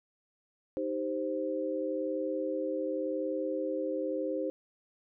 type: chord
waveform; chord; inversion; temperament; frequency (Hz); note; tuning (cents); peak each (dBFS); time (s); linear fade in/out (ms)
sine; C minor; first; equal; 311.1 / 392 / 523.3; Eb4 / G4 / C5; 0 / 0 / 0; -35 / -37 / -33; 0.77-4.5; 0
effects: none